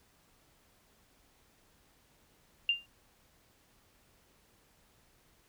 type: tone with exponential decay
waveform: sine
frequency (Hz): 2793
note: F7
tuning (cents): -1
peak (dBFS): -22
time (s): 2.69-2.86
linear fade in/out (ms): 2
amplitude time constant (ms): 35
effects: pink hiss -67 dBFS RMS until 5.48 s